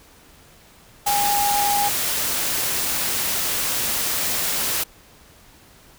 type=tone in noise; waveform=sine; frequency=817 Hz; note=G#5; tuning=29 cents flat; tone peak=-19 dBFS; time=1.06-1.89 s; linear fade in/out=10 ms; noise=white; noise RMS=-23 dBFS; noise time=1.06-4.84 s; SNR=+1 dB; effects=pink hiss -50 dBFS RMS until 5.98 s